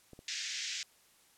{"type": "clicks", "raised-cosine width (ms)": 2, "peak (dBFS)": -37, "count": 2, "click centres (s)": [0.133, 0.191]}
{"type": "band-pass noise", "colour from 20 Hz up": "white", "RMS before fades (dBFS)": -39, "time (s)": [0.28, 0.83], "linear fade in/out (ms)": 2, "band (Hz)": [1700, 6800], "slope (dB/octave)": 48}
{"effects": ["white hiss -65 dBFS RMS until 1.37 s", "low-pass 12000 Hz 12 dB/octave"]}